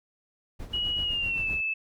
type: noise with tremolo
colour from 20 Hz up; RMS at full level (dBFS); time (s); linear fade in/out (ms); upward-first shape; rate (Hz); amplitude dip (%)
brown; -37; 0.59-1.61; 10; sine; 7.8; 60
type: tone with pitch glide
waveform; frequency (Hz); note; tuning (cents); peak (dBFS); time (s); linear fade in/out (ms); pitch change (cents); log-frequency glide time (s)
sine; 2908 to 2621; F#7 to E7; -31 to -11; -26; 0.73-1.74; 10; -180; 1.03-1.48
effects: none